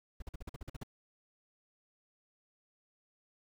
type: noise bursts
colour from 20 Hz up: brown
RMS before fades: -42 dBFS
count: 10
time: 0.2-0.834 s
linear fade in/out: 5 ms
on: 22 ms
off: 46 ms
effects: none